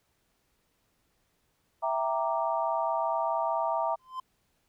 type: chord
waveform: sine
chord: E half-diminished seventh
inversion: none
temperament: equal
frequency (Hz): 659.3 / 784 / 932.3 / 1174.7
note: E5 / G5 / Bb5 / D6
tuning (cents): 0 / 0 / 0 / 0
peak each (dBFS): -30 / -34 / -30 / -35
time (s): 1.82-3.96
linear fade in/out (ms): 20
type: tone with exponential growth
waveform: triangle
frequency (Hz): 1033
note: C6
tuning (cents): -22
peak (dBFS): -28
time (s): 3.99-4.2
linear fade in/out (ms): 5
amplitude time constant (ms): 45
effects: pink hiss -73 dBFS RMS until 4.68 s